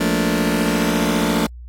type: chord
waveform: sawtooth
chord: Bb major seventh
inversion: second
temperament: just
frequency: 174.81 / 218.5 / 233.1 / 291.4 Hz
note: F3 / A3 / Bb3 / D4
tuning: +2 / -12 / 0 / -13 cents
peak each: -18 dBFS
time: 0-1.47 s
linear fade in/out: 10 ms
effects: added 60 Hz sine -33 dBFS peak until 1.68 s + AAC 48 kbps